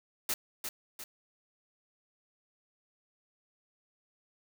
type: noise with echo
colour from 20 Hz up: white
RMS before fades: -32 dBFS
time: 0.29-0.34 s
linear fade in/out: 2 ms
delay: 350 ms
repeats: 2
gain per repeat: -6 dB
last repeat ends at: 1.04 s
effects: none